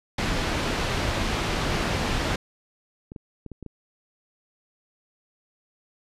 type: low-pass noise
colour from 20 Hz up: pink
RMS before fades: -26 dBFS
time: 0.18-2.36 s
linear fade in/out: 5 ms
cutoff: 4500 Hz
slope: 12 dB/octave
type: clicks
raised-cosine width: 3 ms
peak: -25 dBFS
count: 8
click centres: 1.809 / 1.891 / 3.119 / 3.162 / 3.463 / 3.517 / 3.627 / 3.663 s
effects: resampled to 32000 Hz